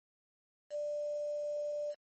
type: tone with quantisation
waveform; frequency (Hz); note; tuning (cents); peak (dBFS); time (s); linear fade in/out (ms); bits
sine; 590; D5; +8; -34; 0.7-1.95; 50; 9
effects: MP3 32 kbps